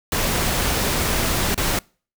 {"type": "noise with dropouts", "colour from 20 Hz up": "pink", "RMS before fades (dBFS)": -21, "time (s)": [0.12, 1.79], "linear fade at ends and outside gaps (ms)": 2, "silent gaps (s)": [1.545, 1.577], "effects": ["noise-tail reverb RT60 0.4 s tail -26 dB re dry"]}